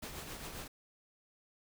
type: noise with tremolo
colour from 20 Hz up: pink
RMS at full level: -43 dBFS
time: 0.02-0.68 s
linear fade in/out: 10 ms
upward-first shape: triangle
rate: 7.5 Hz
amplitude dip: 50%
effects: none